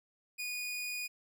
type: tone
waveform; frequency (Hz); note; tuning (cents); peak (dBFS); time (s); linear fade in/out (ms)
sawtooth; 2462; D#7; -19; -33; 0.38-1.08; 20
effects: none